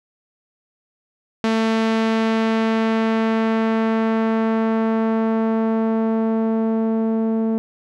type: tone with low-pass filter sweep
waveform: sawtooth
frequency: 223.2 Hz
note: A3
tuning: 25 cents sharp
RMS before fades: -19 dBFS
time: 1.44-7.58 s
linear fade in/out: 0 ms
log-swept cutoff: 4600 to 510 Hz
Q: 0.72
effects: none